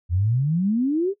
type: exponential sweep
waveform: sine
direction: up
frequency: 82.41 to 411 Hz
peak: -18 dBFS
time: 0.09-1.14 s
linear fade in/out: 50 ms
effects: noise-tail reverb RT60 0.1 s tail -17 dB re dry